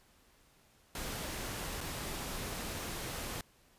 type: noise with dropouts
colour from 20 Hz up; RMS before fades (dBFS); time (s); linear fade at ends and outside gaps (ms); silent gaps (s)
pink; -40; 0.95-3.41; 2; 1.807-1.811
effects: pink hiss -66 dBFS RMS until 3.78 s + resampled to 32000 Hz